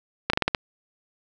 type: slowing click train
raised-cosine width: 0.3 ms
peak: -4 dBFS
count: 6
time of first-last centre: 0.3-0.548 s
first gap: 34 ms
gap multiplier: 1.19
effects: none